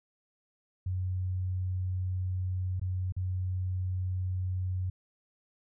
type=tone with dropouts; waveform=sine; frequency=92.2 Hz; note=F#2; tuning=6 cents flat; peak=-29 dBFS; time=0.86-4.9 s; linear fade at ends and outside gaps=5 ms; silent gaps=2.797-2.814 / 3.123-3.165 s; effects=none